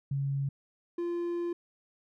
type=tone pair in turn; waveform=sine / triangle; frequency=138.59 / 345.5 Hz; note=C#3 / F4; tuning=0 / -19 cents; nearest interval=octave + major third; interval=1581 cents; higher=second; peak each=-28 dBFS; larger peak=neither; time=0.11-0.49 / 0.98-1.53 s; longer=second; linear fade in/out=5 ms; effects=none